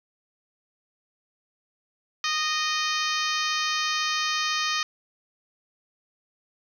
harmonic tone, 618 Hz, D#5, 12 cents flat, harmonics 2 / 3 / 4 / 5 / 6 / 7 / 8 / 9 / 10, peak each -29 / -31 / -32 / -33 / -34 / -34 / -35 / -36 / -36 dBFS, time 2.24-4.83 s, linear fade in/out 2 ms, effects 9-bit

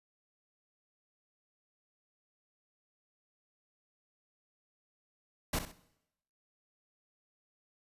pink noise with echo, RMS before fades -32 dBFS, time 5.53-5.59 s, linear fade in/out 5 ms, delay 64 ms, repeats 2, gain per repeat -10 dB, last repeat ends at 5.718 s, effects noise-tail reverb RT60 0.8 s tail -18 dB re dry + resampled to 32000 Hz

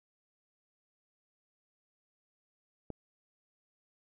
click, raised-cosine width 2 ms, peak -26 dBFS, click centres 2.903 s, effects none

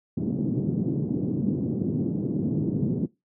pink band-pass noise, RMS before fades -26 dBFS, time 0.17-3.06 s, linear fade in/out 5 ms, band 130 to 320 Hz, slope 24 dB/octave, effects noise-tail reverb RT60 0.2 s tail -20 dB re dry + high-pass 80 Hz 12 dB/octave

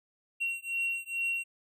triangle beating tone pair, 2739 / 2741.3 Hz, F7 / F7, -34 / -33 cents, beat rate 2.3 Hz, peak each -32 / -32 dBFS, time 0.4-1.44 s, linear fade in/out 20 ms, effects none

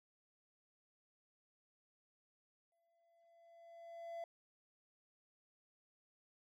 triangle tone with exponential growth, 675 Hz, E5, 41 cents sharp, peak -40 dBFS, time 2.72-4.24 s, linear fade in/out 2 ms, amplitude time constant 330 ms, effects none

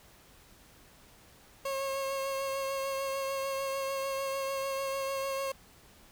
30% pulse tone with vibrato, 543 Hz, C#5, 36 cents flat, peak -29 dBFS, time 1.65-5.52 s, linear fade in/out 5 ms, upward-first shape triangle, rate 6.7 Hz, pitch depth 22 cents each way, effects pink hiss -58 dBFS RMS until 6.11 s

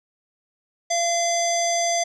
square tone with low-pass filter, 684 Hz, F5, 36 cents flat, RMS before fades -22 dBFS, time 0.9-2.04 s, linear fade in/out 10 ms, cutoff 6400 Hz, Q 6.7, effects none

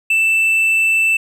triangle tone, 2654 Hz, E7, 11 cents sharp, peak -10 dBFS, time 0.1-1.17 s, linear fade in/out 5 ms, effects none

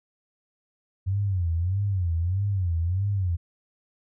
sine tone with vibrato, 91.6 Hz, F#2, 17 cents flat, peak -22 dBFS, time 1.06-3.37 s, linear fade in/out 20 ms, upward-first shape sine, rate 1.6 Hz, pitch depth 180 cents each way, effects none

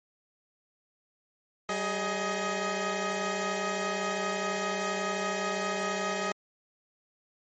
15% pulse tone cluster, 192.4 / 417 / 628 Hz, G3 / G#4 / D#5, -32 / +7 / +16 cents, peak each -28 / -28 / -26 dBFS, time 1.69-6.32 s, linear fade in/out 2 ms, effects MP3 32 kbps

